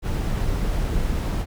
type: noise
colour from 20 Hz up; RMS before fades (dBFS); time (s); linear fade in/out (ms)
brown; -23; 0.02-1.46; 50
effects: none